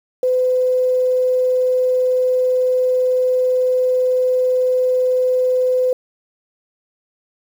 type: tone with quantisation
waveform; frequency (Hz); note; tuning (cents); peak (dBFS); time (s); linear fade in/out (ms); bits
sine; 507; B4; +45; -13; 0.23-5.93; 2; 7
effects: none